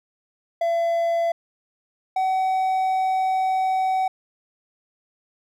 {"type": "tone pair in turn", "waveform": "triangle", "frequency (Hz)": [675, 755.6], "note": ["E5", "F#5"], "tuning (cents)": [41, 36], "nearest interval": "major second", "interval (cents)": 195, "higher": "second", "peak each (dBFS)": -17, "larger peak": "neither", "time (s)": [[0.61, 1.32], [2.16, 4.08]], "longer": "second", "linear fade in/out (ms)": 5, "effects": []}